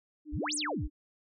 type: tone with vibrato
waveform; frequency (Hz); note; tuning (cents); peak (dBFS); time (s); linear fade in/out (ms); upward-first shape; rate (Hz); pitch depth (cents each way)
sine; 299.5; D4; +34; -39; 0.25-0.9; 50; sine; 12; 28
type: exponential two-way sweep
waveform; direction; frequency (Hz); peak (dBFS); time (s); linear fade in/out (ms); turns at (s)
sine; up then down; 36.71 to 10190 to 36.71; -31; 0.32-0.88; 20; 0.55
effects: none